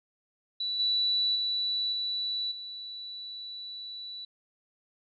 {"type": "tone with level steps", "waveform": "sine", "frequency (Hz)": 3951, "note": "B7", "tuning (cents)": 0, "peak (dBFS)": [-29, -24, -27, -29, -38], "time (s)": [0.6, 4.25], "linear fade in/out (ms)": 5, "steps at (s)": [0.79, 1.35, 1.92, 2.51], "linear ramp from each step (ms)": 10, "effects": []}